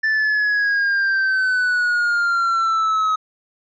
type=exponential sweep; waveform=triangle; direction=down; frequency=1767 to 1270 Hz; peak=-14 dBFS; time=0.03-3.16 s; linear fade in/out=10 ms; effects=resampled to 16000 Hz